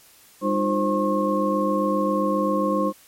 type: tone cluster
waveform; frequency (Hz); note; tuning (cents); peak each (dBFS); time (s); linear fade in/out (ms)
sine; 200.9 / 304.4 / 351.9 / 526 / 1080; G3 / D#4 / F4 / C5 / C#6; +43 / -38 / +13 / +9 / -45; -25 / -25 / -31 / -24 / -25; 0.41-2.93; 50
effects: white hiss -52 dBFS RMS until 3.07 s + MP3 64 kbps